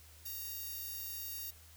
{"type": "tone with high-pass filter", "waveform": "10% pulse", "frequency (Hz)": 932.3, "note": "A#5", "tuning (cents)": 0, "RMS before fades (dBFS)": -43, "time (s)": [0.25, 1.51], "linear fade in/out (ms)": 10, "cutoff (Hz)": 11000, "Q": 0.58, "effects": ["added 79 Hz sine -58 dBFS peak until 1.76 s", "white hiss -60 dBFS RMS until 1.76 s"]}